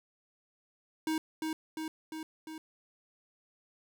square tone with echo, 315.9 Hz, D#4, 26 cents sharp, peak -30 dBFS, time 1.07-1.18 s, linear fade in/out 2 ms, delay 350 ms, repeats 4, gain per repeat -3 dB, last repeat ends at 2.58 s, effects none

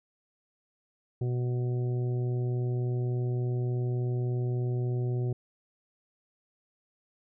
harmonic tone, 123.47 Hz, B2, in tune, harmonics 1 / 2 / 3 / 4 / 5 / 6, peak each -27 / -44 / -36 / -48 / -50 / -51 dBFS, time 1.21-5.33 s, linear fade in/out 5 ms, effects none

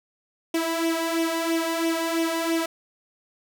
sawtooth tone with flanger, 329.6 Hz, E4, in tune, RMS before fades -25 dBFS, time 0.54-2.66 s, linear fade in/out 5 ms, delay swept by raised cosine 0.33 to 2.03 ms, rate 3 Hz, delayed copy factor +0.65, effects none

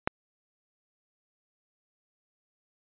click, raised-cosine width 0.5 ms, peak -9 dBFS, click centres 0.075 s, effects resampled to 8000 Hz

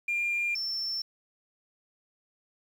sine tone pair in turn, 2398 / 5383 Hz, D7 / E8, +36 / +35 cents, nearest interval octave + major second, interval 1399 cents, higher second, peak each -25 / -29 dBFS, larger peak first, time 0.08-0.55 / 0.55-1.02 s, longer neither, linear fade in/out 5 ms, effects tanh soft clip ceiling -23 dBFS + 9-bit

